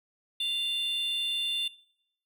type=tone pair together; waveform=triangle; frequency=2794 / 3535 Hz; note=F7 / A7; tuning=0 / +7 cents; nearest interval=major third; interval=407 cents; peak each=-31 / -26 dBFS; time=0.4-1.68 s; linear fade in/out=5 ms; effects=noise-tail reverb RT60 0.7 s tail -22 dB re dry + tanh soft clip ceiling -23 dBFS